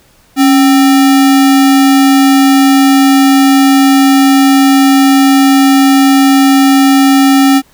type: tone with sample-and-hold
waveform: sine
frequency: 274.4 Hz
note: C#4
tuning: 17 cents flat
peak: -3 dBFS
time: 0.36-7.62 s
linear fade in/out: 50 ms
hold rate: 1050 Hz
effects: pink hiss -47 dBFS RMS until 7.73 s